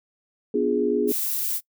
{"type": "chord", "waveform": "sine", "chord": "B diminished seventh", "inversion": "none", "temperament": "equal with one note detuned", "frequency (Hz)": [246.9, 293.7, 351.7, 415.3], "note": ["B3", "D4", "F4", "Ab4"], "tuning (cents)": [0, 0, 12, 0], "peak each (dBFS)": [-26, -27, -27, -22], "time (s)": [0.54, 1.12], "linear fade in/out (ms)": 5}
{"type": "noise", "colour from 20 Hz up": "violet", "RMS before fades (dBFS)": -26, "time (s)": [1.07, 1.61], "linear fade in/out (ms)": 50}
{"effects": ["noise-tail reverb RT60 0.1 s tail -23 dB re dry"]}